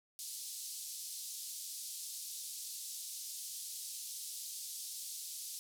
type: band-pass noise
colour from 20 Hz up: white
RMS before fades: -45 dBFS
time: 0.19-5.59 s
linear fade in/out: 0 ms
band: 4000 to 12000 Hz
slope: 24 dB/octave
effects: none